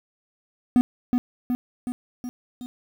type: tone with echo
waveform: triangle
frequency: 246.9 Hz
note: B3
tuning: in tune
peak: -11 dBFS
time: 0.76-0.81 s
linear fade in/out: 0 ms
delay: 370 ms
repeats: 5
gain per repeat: -4 dB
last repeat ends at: 2.66 s
effects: 8-bit